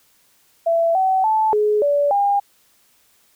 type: tone with pitch steps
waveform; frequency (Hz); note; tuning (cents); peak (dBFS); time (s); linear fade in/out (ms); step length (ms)
sine; 668 / 759 / 873 / 421.2 / 576 / 806; E5 / F#5 / A5 / G#4 / D5 / G5; +23 / +44 / -14 / +24 / -34 / +48; -14; 0.66-2.4; 10; 290
effects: white hiss -58 dBFS RMS until 3.35 s